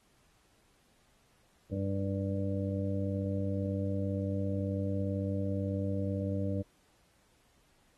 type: harmonic tone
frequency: 98 Hz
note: G2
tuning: in tune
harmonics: 1 / 2 / 3 / 5 / 6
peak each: -33 / -36 / -38 / -40 / -41 dBFS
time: 1.71-6.63 s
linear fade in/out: 20 ms
effects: pink hiss -69 dBFS RMS until 7.97 s + AAC 32 kbps